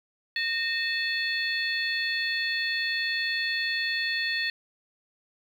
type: harmonic tone with a mistuned harmonic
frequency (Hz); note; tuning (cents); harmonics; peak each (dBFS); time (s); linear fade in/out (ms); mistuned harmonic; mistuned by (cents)
870; A5; -20; 2 / 3 / 4 / 5; -28 / -33 / -35 / -32; 0.36-4.5; 2; 2; +97
effects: 9-bit